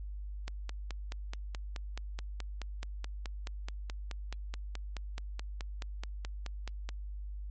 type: click train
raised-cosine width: 0.2 ms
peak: -23 dBFS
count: 31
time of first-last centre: 0.48-6.89 s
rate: 4.68 Hz
effects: added 50 Hz sine -38 dBFS peak until 7.5 s + MP3 32 kbps